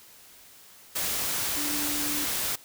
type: tone in noise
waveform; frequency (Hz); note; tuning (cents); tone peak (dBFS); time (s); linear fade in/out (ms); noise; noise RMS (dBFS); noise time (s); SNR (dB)
sine; 293.7; D4; 0; -34; 1.56-2.25; 10; white; -29; 0.95-2.56; -8
effects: white hiss -52 dBFS RMS until 2.64 s